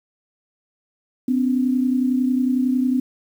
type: tone pair together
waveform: sine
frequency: 253 / 284 Hz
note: B3 / C#4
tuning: +42 / +42 cents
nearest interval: major second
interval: 200 cents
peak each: -17 / -24 dBFS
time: 1.28-3 s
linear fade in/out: 5 ms
effects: 8-bit